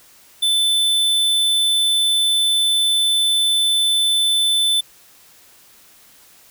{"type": "tone", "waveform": "square", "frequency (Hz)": 3520, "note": "A7", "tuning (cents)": 0, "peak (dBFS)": -15, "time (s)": [0.42, 4.81], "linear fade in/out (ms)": 10, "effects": ["white hiss -49 dBFS RMS until 6.5 s"]}